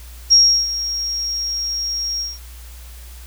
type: tone with ADSR envelope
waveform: sine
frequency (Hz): 5590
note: F8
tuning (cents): +1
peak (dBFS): -6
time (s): 0.3-2.39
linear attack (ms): 24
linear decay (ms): 340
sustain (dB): -14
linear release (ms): 190
effects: added 60 Hz sine -35 dBFS peak until 3.26 s + white hiss -44 dBFS RMS until 3.26 s

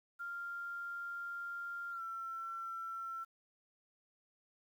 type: tone with pitch glide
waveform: sine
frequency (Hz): 1393 to 1349.4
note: F6 to E6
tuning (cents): -5 to +40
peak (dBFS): -40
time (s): 0.19-3.25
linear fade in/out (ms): 20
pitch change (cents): -55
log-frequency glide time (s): 1.91-2.02
effects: 11-bit

